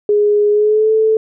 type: tone with pitch glide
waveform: sine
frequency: 415.3 to 438.7 Hz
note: G#4 to A4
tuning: 0 to -5 cents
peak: -9 dBFS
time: 0.09-1.17 s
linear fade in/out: 2 ms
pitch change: +95 cents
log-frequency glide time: 0.51-0.92 s
effects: none